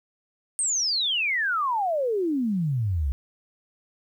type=exponential sweep; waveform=sine; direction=down; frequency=8830 to 63.3 Hz; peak=-22 dBFS; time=0.59-3.12 s; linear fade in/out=0 ms; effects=10-bit